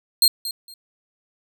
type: tone with echo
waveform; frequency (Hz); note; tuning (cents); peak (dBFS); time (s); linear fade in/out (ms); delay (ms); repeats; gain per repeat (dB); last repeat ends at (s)
sawtooth; 4207; C8; +9; -9; 0.22-0.28; 2; 230; 2; -14; 0.74
effects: none